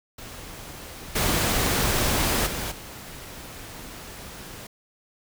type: noise with level steps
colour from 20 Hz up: pink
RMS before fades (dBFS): -40 / -23 / -30 / -40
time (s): 0.18-4.67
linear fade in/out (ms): 5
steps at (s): 1.15 / 2.46 / 2.71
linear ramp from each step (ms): 10
effects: none